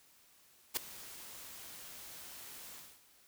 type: noise with ADSR envelope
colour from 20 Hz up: white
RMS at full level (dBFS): -31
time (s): 0.74-3.01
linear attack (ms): 29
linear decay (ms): 4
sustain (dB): -19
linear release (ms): 270
effects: white hiss -65 dBFS RMS until 3.27 s